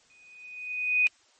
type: tone with exponential growth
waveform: sine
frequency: 2489 Hz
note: D#7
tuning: in tune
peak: -17 dBFS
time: 0.1-1.07 s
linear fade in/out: 0 ms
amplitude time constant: 210 ms
effects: white hiss -62 dBFS RMS until 1.39 s + MP3 32 kbps